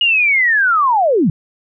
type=linear sweep; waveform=sine; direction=down; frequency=2891 to 134.2 Hz; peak=-10 dBFS; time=0.01-1.3 s; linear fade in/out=2 ms; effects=none